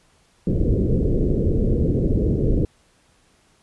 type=low-pass noise; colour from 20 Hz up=pink; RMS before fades=-19 dBFS; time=0.47-2.65 s; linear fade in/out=2 ms; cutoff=490 Hz; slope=48 dB/octave; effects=pink hiss -59 dBFS RMS until 3.62 s + resampled to 24000 Hz